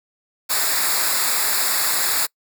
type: noise with comb filter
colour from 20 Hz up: white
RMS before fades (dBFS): -20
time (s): 0.49-2.27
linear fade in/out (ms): 20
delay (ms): 0.33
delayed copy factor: -0.8
effects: noise-tail reverb RT60 0.1 s tail -26 dB re dry